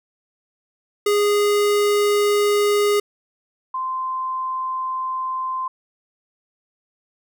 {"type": "tone pair in turn", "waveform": ["square", "sine"], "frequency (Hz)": [412.2, 1038.7], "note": ["G#4", "C6"], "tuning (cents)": [-13, -13], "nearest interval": "octave + major third", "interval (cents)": 1600, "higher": "second", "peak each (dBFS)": [-16, -22], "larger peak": "first", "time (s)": [[1.06, 3], [3.74, 5.68]], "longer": "neither", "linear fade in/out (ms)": 5, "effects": []}